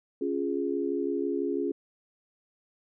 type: chord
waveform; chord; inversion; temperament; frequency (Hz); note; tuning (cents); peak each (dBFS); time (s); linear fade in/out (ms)
sine; Db major; none; equal; 277.2 / 349.2 / 415.3; Db4 / F4 / Ab4; 0 / 0 / 0; -31; 0.21-1.72; 5
effects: none